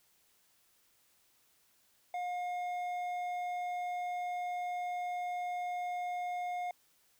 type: tone with hard clipping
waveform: triangle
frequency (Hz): 715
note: F5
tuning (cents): +41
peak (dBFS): -36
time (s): 2.14-6.71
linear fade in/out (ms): 2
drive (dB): 10
effects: white hiss -70 dBFS RMS until 7.19 s